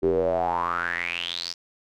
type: tone with band-pass filter sweep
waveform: square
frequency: 43.16 Hz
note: F1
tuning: 20 cents flat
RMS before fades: -26 dBFS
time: 0.02-1.54 s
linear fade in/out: 20 ms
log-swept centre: 360 to 5200 Hz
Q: 8.4
effects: none